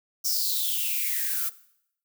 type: noise with high-pass filter sweep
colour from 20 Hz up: violet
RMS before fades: -27 dBFS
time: 0.24-1.5 s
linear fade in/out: 20 ms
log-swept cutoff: 5600 to 1300 Hz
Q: 8.8
effects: noise-tail reverb RT60 0.7 s tail -18 dB re dry